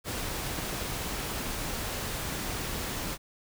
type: noise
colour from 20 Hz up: pink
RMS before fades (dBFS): -34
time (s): 0.04-3.18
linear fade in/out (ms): 50
effects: none